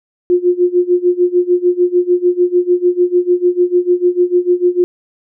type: tone with tremolo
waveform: sine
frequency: 356.3 Hz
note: F4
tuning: 35 cents sharp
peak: -6 dBFS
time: 0.3-4.84 s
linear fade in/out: 0 ms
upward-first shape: sine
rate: 6.7 Hz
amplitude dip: 90%
effects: none